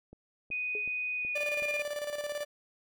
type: click train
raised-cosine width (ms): 2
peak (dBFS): -36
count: 5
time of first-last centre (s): 0.13-1.623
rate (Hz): 2.68
type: tone with pitch glide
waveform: sine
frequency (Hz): 2489 to 2417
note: D#7 to D7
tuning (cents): 0 to +49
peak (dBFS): -31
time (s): 0.51-1.82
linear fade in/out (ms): 5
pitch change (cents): -51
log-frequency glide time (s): 1.15-1.68
type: tone with exponential decay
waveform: sine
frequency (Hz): 419.5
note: G#4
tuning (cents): +17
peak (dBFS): -35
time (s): 0.75-0.89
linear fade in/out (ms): 1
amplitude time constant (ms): 29
type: tone with tremolo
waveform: 45% pulse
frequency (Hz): 587.3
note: D5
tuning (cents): 0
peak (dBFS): -32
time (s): 1.35-2.45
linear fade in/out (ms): 10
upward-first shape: square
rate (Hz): 18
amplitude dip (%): 55
effects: none